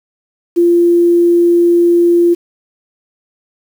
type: tone with quantisation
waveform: sine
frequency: 345 Hz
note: F4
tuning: 21 cents flat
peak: -6 dBFS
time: 0.56-2.35 s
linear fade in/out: 20 ms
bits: 6
effects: none